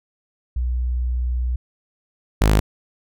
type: tone pair in turn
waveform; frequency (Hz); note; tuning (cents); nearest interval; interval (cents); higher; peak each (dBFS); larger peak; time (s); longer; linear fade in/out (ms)
sine / sawtooth; 61.5 / 52.44; B1 / G#1; -7 / +17; minor third; 276; first; -19 / -9; second; 0.56-1.56 / 2.41-2.6; first; 5
effects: none